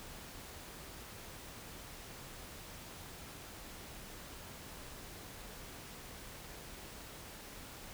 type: silence
effects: pink hiss -50 dBFS RMS until 7.93 s